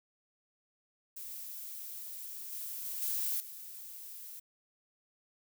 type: noise with level steps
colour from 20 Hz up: violet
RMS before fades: -44 / -41 / -39 / -34 / -47 dBFS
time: 1.16-4.4 s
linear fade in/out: 10 ms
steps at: 2.52 / 2.85 / 3.02 / 3.4 s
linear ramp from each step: 2 ms
effects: none